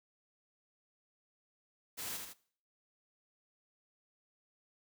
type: noise with echo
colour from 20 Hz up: white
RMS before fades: -42 dBFS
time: 1.97-2.18 s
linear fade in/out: 20 ms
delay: 79 ms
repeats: 2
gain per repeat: -4 dB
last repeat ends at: 2.338 s
effects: noise-tail reverb RT60 0.5 s tail -19 dB re dry